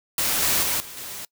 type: noise with level steps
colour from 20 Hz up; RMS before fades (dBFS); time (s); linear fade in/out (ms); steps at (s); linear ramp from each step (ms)
white; -23 / -21 / -24 / -39 / -35; 0.18-1.25; 2; 0.42 / 0.63 / 0.8 / 0.97; 2
effects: noise-tail reverb RT60 0.1 s tail -24 dB re dry